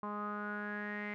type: tone with low-pass filter sweep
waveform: sawtooth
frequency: 207.6 Hz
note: G#3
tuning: in tune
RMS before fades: -40 dBFS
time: 0.03-1.14 s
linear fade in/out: 0 ms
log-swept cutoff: 1100 to 2100 Hz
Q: 8.9
effects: none